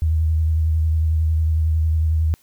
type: tone with vibrato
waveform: sine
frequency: 79.4 Hz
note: D#2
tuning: 36 cents sharp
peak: -15 dBFS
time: 0.02-2.34 s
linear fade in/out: 0 ms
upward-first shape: triangle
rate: 11 Hz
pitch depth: 39 cents each way
effects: white hiss -57 dBFS RMS until 2.42 s